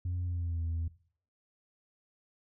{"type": "tone with pitch glide", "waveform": "sine", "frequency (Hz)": [89, 82.56], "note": ["F2", "E2"], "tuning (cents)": [33, 3], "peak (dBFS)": -29, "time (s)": [0.05, 0.88], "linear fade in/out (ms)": 5, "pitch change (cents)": -130, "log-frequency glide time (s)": [0.25, 0.62], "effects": ["noise-tail reverb RT60 0.5 s tail -19 dB re dry", "tanh soft clip ceiling -29 dBFS"]}